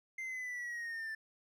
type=linear sweep; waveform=triangle; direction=down; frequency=2093 to 1760 Hz; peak=-37 dBFS; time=0.18-1.15 s; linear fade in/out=5 ms; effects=none